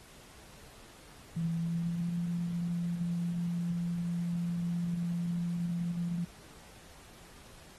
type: tone with pitch glide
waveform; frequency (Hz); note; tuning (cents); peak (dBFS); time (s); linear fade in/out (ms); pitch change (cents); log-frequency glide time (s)
sine; 166 to 172.35; E3 to F3; +12 to -23; -30; 1.36-6.25; 10; +65; 1.49-2.12
effects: pink hiss -55 dBFS RMS until 7.78 s + AAC 32 kbps